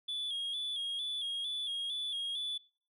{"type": "tone with vibrato", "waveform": "sine", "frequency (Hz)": 3366, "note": "G#7", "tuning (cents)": 23, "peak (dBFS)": -32, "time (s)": [0.08, 2.58], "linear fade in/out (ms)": 10, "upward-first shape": "square", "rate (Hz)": 2.2, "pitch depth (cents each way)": 50, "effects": ["noise-tail reverb RT60 0.4 s tail -22 dB re dry", "tanh soft clip ceiling -33 dBFS"]}